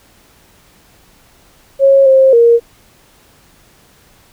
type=tone with pitch steps; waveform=sine; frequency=546 / 531 / 468 Hz; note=C#5 / C5 / A#4; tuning=-26 / +25 / +7 cents; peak=-4 dBFS; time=1.79-2.6 s; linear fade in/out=50 ms; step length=270 ms; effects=pink hiss -48 dBFS RMS until 4.32 s